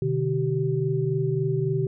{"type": "tone cluster", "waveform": "sine", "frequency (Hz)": [128.2, 151.8, 384.2], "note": ["C3", "D#3", "G4"], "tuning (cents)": [-35, -42, -35], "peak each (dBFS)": -26, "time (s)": [0.02, 1.87], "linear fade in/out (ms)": 2, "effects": []}